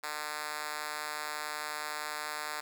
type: tone with high-pass filter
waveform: 5% pulse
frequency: 150.8 Hz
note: D3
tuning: 46 cents sharp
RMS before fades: -38 dBFS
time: 0.03-2.61 s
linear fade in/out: 10 ms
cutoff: 820 Hz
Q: 0.6
effects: none